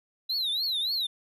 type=tone with vibrato; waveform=triangle; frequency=3945 Hz; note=B7; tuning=3 cents flat; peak=-25 dBFS; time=0.29-1.07 s; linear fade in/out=10 ms; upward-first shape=triangle; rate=3.5 Hz; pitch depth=220 cents each way; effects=none